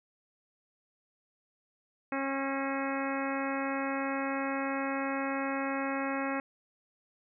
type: harmonic tone with a mistuned harmonic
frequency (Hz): 272.3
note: C#4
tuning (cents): -31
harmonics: 1 / 2 / 3 / 4 / 5 / 6 / 7 / 8 / 9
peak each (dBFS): -34 / -37 / -39 / -40 / -41 / -42 / -42 / -43 / -44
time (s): 2.12-6.4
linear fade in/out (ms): 2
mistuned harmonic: 9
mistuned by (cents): +61
effects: none